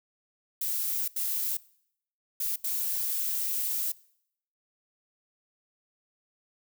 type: noise bursts at uneven times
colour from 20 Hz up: violet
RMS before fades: -30 dBFS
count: 4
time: 0.61-1.08 / 1.16-1.57 / 2.4-2.56 / 2.64-3.92 s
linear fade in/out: 5 ms
effects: noise-tail reverb RT60 0.7 s tail -22 dB re dry